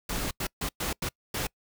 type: noise bursts at uneven times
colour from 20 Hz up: pink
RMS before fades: -31 dBFS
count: 6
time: 0.09-0.31 / 0.4-0.47 / 0.61-0.69 / 0.8-0.93 / 1.02-1.09 / 1.34-1.47 s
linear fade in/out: 5 ms
effects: noise-tail reverb RT60 0.1 s tail -26 dB re dry